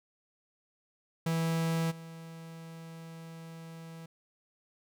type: tone with level steps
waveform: 45% pulse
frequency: 164 Hz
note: E3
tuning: 9 cents flat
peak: -28 / -44 dBFS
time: 1.26-4.06 s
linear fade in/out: 5 ms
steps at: 1.9 s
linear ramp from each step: 20 ms
effects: none